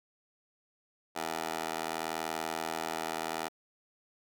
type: tone with high-pass filter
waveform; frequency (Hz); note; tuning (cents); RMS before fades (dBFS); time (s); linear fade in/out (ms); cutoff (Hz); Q
15% pulse; 80.7; E2; -36; -36; 1.15-3.49; 20; 570; 1.4
effects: none